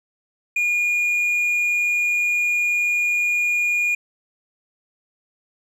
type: tone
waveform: triangle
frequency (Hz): 2433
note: D#7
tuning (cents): -39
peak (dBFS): -16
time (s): 0.56-3.95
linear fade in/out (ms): 5
effects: none